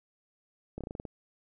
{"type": "slowing click train", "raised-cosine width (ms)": 2, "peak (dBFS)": -25, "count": 8, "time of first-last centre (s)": [0.78, 1.052], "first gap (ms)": 27, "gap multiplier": 1.12, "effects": []}